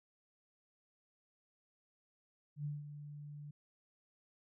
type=tone with ADSR envelope; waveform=sine; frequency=146.83 Hz; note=D3; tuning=in tune; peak=-36 dBFS; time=2.56-3.51 s; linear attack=89 ms; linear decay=180 ms; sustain=-10 dB; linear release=6 ms; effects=none